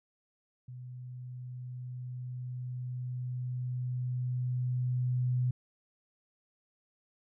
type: tone with level ramp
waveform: sine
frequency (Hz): 125.2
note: B2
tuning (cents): +24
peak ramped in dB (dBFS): -42 to -26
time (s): 0.68-5.51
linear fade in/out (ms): 5
effects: none